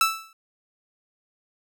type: tone with exponential decay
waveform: sawtooth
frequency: 1318.5 Hz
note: E6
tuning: in tune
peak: -11 dBFS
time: 0.01-0.33 s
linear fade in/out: 2 ms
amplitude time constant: 68 ms
effects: none